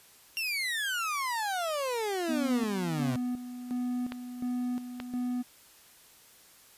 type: exponential sweep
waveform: 30% pulse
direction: down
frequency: 2794 to 123.47 Hz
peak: -27 dBFS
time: 0.37-3.16 s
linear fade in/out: 0 ms
type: tone with tremolo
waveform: triangle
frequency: 247.3 Hz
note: B3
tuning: 3 cents sharp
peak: -27 dBFS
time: 2.28-5.43 s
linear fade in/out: 20 ms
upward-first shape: square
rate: 1.4 Hz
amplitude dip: 65%
type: clicks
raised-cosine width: 0.3 ms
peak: -21 dBFS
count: 2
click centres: 4.121 / 5.001 s
effects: white hiss -57 dBFS RMS until 6.77 s + resampled to 32000 Hz